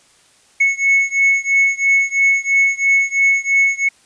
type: beating tone pair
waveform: triangle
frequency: 2200 / 2203 Hz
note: C#7 / C#7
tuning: -14 / -11 cents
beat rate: 3 Hz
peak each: -13 / -14 dBFS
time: 0.6-3.89 s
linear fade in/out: 10 ms
effects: white hiss -52 dBFS RMS until 4.05 s + resampled to 22050 Hz